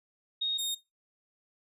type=tone pair in turn; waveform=sine / sawtooth; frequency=3729 / 3699 Hz; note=A#7 / A#7; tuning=0 / -14 cents; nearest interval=unison; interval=14 cents; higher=first; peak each=-27 dBFS; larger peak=neither; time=0.41-0.58 / 0.58-0.75 s; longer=neither; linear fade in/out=10 ms; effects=noise-tail reverb RT60 0.2 s tail -18 dB re dry + resampled to 32000 Hz